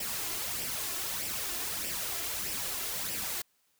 white noise with flanger, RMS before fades -35 dBFS, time 0-3.42 s, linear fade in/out 5 ms, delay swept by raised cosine 0.37 to 2.97 ms, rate 1.6 Hz, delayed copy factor +0.55, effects white hiss -72 dBFS RMS until 3.79 s

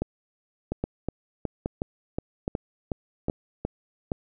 two click trains, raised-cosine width 2 ms, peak -13 / -14 dBFS, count 6 / 9, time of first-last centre 0.02-4.118 / 0.72-3.65 s, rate 1.22 / 2.73 Hz, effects none

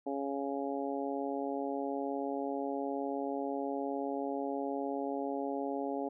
harmonic tone, 138.9 Hz, C#3, 4 cents sharp, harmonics 2 / 3 / 4 / 5 / 6, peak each -37 / -39 / -40 / -41 / -42 dBFS, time 0.06-6.09 s, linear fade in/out 10 ms, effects none

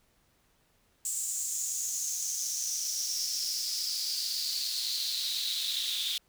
pink noise with high-pass filter sweep, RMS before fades -33 dBFS, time 1.05-6.18 s, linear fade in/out 2 ms, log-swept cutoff 7600 to 3500 Hz, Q 6.5, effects pink hiss -69 dBFS RMS until 6.28 s

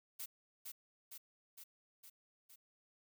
blue noise with echo, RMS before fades -45 dBFS, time 0.19-0.26 s, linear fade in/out 10 ms, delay 460 ms, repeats 5, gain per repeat -3 dB, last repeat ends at 2.56 s, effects none

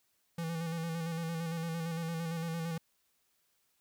square tone with vibrato, 165.4 Hz, E3, 6 cents sharp, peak -35 dBFS, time 0.38-2.78 s, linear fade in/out 5 ms, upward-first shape square, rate 8.8 Hz, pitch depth 32 cents each way, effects white hiss -75 dBFS RMS until 3.8 s

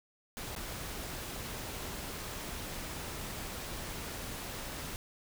pink noise with dropouts, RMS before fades -41 dBFS, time 0.37-4.96 s, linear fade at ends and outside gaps 0 ms, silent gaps 0.551-0.563 s, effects none

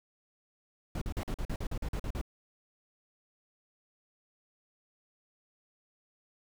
brown noise bursts, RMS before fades -34 dBFS, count 12, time 0.95-2.214 s, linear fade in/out 2 ms, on 65 ms, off 44 ms, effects none

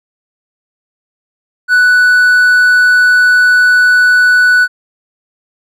triangle tone, 1484 Hz, F#6, 5 cents sharp, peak -3 dBFS, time 1.68-4.68 s, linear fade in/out 50 ms, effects none

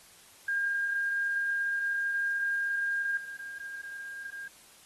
sine tone with level steps, 1611 Hz, G6, 47 cents sharp, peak -27 / -38 dBFS, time 0.48-4.48 s, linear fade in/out 5 ms, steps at 3.17 s, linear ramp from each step 2 ms, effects white hiss -56 dBFS RMS until 4.85 s + AAC 32 kbps

